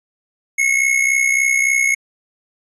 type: tone with amplitude modulation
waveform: square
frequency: 2182 Hz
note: C#7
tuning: 28 cents flat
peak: -11 dBFS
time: 0.58-1.95 s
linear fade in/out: 10 ms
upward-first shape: sine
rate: 63.5 Hz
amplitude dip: 65%
effects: resampled to 24000 Hz